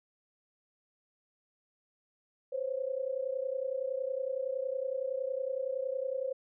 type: tone pair together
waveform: sine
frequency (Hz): 514 / 544.8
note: C5 / C#5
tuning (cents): -31 / -30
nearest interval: minor second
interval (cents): 101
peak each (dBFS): -34 / -35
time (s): 2.52-6.33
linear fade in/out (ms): 10
effects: none